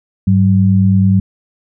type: tone pair together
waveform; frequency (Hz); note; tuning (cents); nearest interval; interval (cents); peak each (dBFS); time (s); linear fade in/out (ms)
sine; 100.74 / 190; G2 / F#3; +48 / +46; major seventh; 1098; -10; 0.27-1.2; 5
effects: none